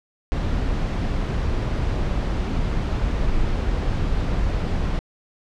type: noise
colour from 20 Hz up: brown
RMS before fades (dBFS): -22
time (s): 0.32-4.99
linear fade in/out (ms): 0
effects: low-pass 5000 Hz 12 dB/octave